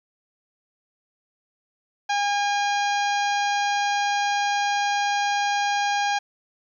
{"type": "harmonic tone", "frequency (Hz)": 813, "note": "G#5", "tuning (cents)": -37, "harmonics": [1, 2, 3, 4, 5, 6, 7, 8], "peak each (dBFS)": [-22, -28, -32, -34, -36, -38, -39, -40], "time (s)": [2.09, 6.19], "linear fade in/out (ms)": 10, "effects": ["10-bit"]}